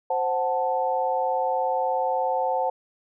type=chord; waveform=sine; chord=F# diminished; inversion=second; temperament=equal; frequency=523.3 / 740 / 880 Hz; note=C5 / F#5 / A5; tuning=0 / 0 / 0 cents; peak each=-26 dBFS; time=0.1-2.7 s; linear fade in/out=5 ms; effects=none